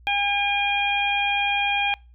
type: harmonic tone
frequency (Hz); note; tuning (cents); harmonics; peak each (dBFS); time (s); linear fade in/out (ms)
809; G#5; -46; 1 / 2 / 3 / 4; -24 / -32 / -23 / -28; 0.07-1.94; 0
effects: noise-tail reverb RT60 0.3 s tail -26 dB re dry + added 60 Hz sine -47 dBFS peak until 2.14 s